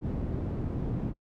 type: low-pass noise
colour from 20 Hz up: white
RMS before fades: -32 dBFS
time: 0.01-1.14 s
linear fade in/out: 50 ms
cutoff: 200 Hz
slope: 12 dB/octave
effects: noise-tail reverb RT60 0.1 s tail -26 dB re dry